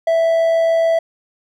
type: tone with amplitude modulation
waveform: triangle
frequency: 659.3 Hz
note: E5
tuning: in tune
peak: -9 dBFS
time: 0.07-0.99 s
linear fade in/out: 5 ms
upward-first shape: sine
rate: 86.9 Hz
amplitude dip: 25%
effects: none